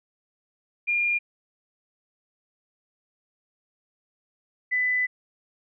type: tone pair in turn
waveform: sine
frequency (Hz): 2410 / 1998.7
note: D7 / B6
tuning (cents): +44 / +20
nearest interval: minor third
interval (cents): 324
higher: first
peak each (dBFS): -21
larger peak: neither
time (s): 0.87-1.19 / 4.71-5.07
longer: second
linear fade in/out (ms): 20
effects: none